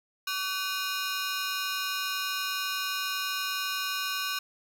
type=ring-modulated tone; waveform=15% pulse; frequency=1329 Hz; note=E6; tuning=14 cents sharp; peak=-20 dBFS; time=0.27-4.39 s; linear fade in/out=5 ms; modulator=186 Hz; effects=none